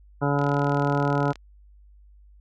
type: harmonic tone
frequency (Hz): 142.6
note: C#3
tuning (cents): +49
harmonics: 1 / 2 / 3 / 4 / 5 / 6 / 7 / 9 / 10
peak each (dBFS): -24 / -27 / -29 / -30 / -31 / -32 / -32 / -34 / -34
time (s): 0.21-1.33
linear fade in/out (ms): 20
type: click train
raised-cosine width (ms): 0.2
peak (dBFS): -24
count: 39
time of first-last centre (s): 0.39-1.357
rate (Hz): 39.3
effects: added 50 Hz sine -49 dBFS peak until 2.4 s

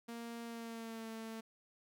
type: tone with pitch glide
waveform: sawtooth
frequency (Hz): 233.1 to 223.7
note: A#3 to A3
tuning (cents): 0 to +29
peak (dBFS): -40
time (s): 0.08-1.41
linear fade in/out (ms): 10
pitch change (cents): -71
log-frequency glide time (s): 0.44-1.08
effects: none

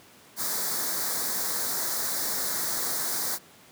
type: band-stop noise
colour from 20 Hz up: white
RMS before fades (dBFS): -29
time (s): 0.36-3.39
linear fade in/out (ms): 50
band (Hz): 2000 to 3900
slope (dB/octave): 48
effects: pink hiss -53 dBFS RMS until 3.71 s + high-pass 150 Hz 12 dB/octave

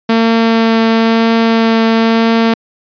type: tone with vibrato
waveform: sawtooth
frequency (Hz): 226.6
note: A#3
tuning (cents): -49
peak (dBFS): -4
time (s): 0.09-2.54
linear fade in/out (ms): 5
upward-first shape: triangle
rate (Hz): 1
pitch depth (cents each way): 10
effects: resampled to 11025 Hz

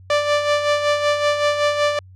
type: tone with tremolo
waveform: sawtooth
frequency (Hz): 587.3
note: D5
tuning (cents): 0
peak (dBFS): -10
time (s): 0.1-1.99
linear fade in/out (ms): 2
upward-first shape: sine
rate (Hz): 5.3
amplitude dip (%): 55
effects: added 93 Hz sine -41 dBFS peak until 2.15 s + low-pass 5000 Hz 12 dB/octave

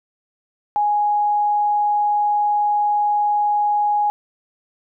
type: tone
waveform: sine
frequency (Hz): 830.6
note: G#5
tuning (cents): 0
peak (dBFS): -15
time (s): 0.76-4.1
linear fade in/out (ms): 0
effects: none

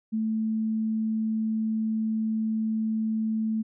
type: tone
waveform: sine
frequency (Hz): 220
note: A3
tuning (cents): 0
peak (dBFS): -24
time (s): 0.12-3.63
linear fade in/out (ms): 20
effects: none

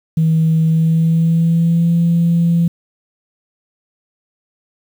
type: tone with pitch glide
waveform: sine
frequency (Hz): 160.7 to 169.28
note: E3 to E3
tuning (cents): -44 to +46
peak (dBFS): -9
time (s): 0.17-2.68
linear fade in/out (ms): 5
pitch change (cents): +90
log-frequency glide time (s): 0.65-1.94
effects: tanh soft clip ceiling -6 dBFS + 7-bit

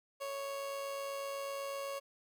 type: tone with amplitude modulation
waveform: 30% pulse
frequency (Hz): 554.4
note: C#5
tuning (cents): 0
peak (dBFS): -34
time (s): 0.2-2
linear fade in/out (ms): 20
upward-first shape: sine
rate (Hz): 108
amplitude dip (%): 35
effects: none

